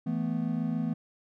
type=chord; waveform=triangle; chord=E suspended fourth; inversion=none; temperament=equal; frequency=164.81 / 220 / 246.9 Hz; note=E3 / A3 / B3; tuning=0 / 0 / 0 cents; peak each=-30 dBFS; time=0.06-0.94 s; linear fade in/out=10 ms; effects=none